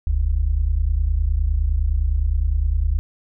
sine tone pair together, 43.66 / 73.42 Hz, F1 / D2, 0 / 0 cents, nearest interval major sixth, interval 900 cents, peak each -19 dBFS, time 0.07-2.99 s, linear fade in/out 0 ms, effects none

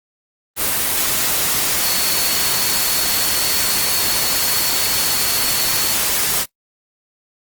sine tone in noise, 4400 Hz, C#8, 14 cents flat, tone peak -24 dBFS, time 1.8-5.97 s, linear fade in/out 50 ms, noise white, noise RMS -18 dBFS, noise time 0.56-6.46 s, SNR -9 dB, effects noise-tail reverb RT60 0.1 s tail -19 dB re dry + Opus 24 kbps

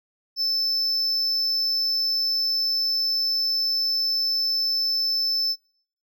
triangle tone, 5274 Hz, E8, in tune, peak -20 dBFS, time 0.36-5.56 s, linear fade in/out 50 ms, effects noise-tail reverb RT60 0.6 s tail -25 dB re dry

